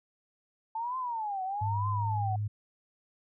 sine tone with vibrato, 880 Hz, A5, in tune, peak -31 dBFS, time 0.75-2.36 s, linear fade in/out 5 ms, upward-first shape triangle, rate 1.1 Hz, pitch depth 300 cents each way
sine tone with pitch glide, 102.6 to 104.76 Hz, G#2 to G#2, -21 to +16 cents, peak -29 dBFS, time 1.61-2.48 s, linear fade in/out 10 ms, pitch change +37 cents, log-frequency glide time 1.86-2 s
effects none

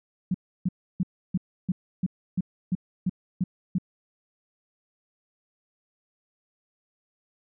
sine tone bursts, 182.5 Hz, F#3, 24 cents flat, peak -21 dBFS, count 11, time 0.31-3.784 s, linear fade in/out 5 ms, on 34 ms, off 310 ms, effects none

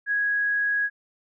sine tone, 1659 Hz, G#6, 2 cents flat, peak -21 dBFS, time 0.06-0.9 s, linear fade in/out 50 ms, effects none

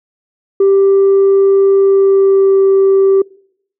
sine tone with pitch glide, 392 to 388.6 Hz, G4 to G4, 0 to -15 cents, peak -4 dBFS, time 0.6-3.22 s, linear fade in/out 5 ms, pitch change -15 cents, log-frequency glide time 1.77-2.61 s, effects noise-tail reverb RT60 0.7 s tail -25 dB re dry + tanh soft clip ceiling -4 dBFS

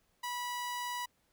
sawtooth tone, 978 Hz, B5, 17 cents flat, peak -32 dBFS, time 0.23-1.06 s, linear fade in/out 10 ms, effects pink hiss -74 dBFS RMS until 1.32 s

